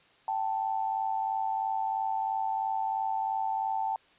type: tone pair together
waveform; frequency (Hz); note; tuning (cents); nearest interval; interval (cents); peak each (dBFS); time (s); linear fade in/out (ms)
sine; 777 / 880; G5 / A5; -16 / 0; major second; 216; -31 / -30; 0.28-3.96; 2
effects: white hiss -61 dBFS RMS until 4.18 s + resampled to 8000 Hz